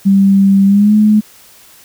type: tone with pitch glide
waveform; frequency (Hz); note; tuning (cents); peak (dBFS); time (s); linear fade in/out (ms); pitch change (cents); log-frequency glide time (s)
sine; 196 to 212.5; G3 to G#3; 0 to +40; -5; 0.05-1.21; 20; +140; 0.66-0.94
effects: white hiss -42 dBFS RMS until 1.84 s